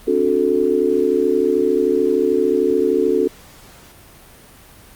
sine chord, D dominant seventh, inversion third, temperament just, 264.3 / 293.7 / 367.1 / 440.5 Hz, C4 / D4 / F#4 / A4, +18 / 0 / -14 / +2 cents, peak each -23 / -22 / -18 / -17 dBFS, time 0.07-3.28 s, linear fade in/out 10 ms, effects pink hiss -44 dBFS RMS until 4.95 s + Opus 32 kbps

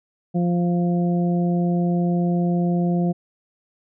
harmonic tone, 174.61 Hz, F3, in tune, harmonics 1 / 2 / 3 / 4, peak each -18 / -27 / -32 / -31 dBFS, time 0.34-3.13 s, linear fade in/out 20 ms, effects none

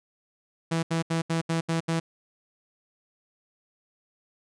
sawtooth tone bursts, 164.5 Hz, E3, 3 cents flat, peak -20 dBFS, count 7, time 0.71-2 s, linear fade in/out 10 ms, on 120 ms, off 75 ms, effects resampled to 22050 Hz

